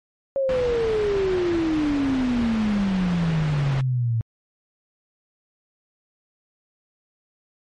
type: exponential sweep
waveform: sine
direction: down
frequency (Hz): 553 to 111.8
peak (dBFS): -19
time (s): 0.36-4.21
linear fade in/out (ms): 0
type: noise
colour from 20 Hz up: pink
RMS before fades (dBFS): -30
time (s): 0.49-3.81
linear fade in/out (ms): 2
effects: low-pass 3000 Hz 12 dB/octave + MP3 48 kbps